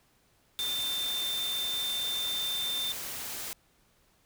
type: tone in noise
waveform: sine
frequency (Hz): 3579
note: A7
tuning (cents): +29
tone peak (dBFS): -30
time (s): 0.59-2.92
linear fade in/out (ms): 0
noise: white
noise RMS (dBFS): -38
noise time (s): 0.59-3.53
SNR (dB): +5
effects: pink hiss -67 dBFS RMS until 4.25 s